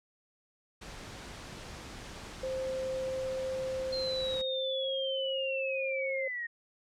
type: noise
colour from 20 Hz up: pink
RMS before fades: -45 dBFS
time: 0.81-4.42 s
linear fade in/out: 10 ms
type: tone with pitch glide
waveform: sine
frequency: 523.3 to 534.3 Hz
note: C5 to C5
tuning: 0 to +36 cents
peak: -32 dBFS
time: 2.43-6.28 s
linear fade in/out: 5 ms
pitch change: +36 cents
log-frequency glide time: 4.49-4.91 s
type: linear sweep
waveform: sine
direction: down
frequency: 4200 to 1852 Hz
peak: -34 dBFS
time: 3.92-6.47 s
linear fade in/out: 10 ms
effects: low-pass 7000 Hz 12 dB/octave